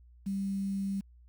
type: tone with quantisation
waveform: sine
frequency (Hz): 196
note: G3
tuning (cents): 0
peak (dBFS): -30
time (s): 0.26-1.01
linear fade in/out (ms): 10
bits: 9
effects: added 60 Hz sine -54 dBFS peak until 1.28 s